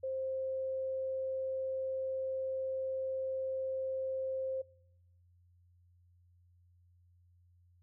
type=tone; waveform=sine; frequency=527 Hz; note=C5; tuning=12 cents sharp; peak=-34 dBFS; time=0.03-4.62 s; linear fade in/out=10 ms; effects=noise-tail reverb RT60 0.9 s tail -24 dB re dry + added 88 Hz sine -63 dBFS peak until 7.82 s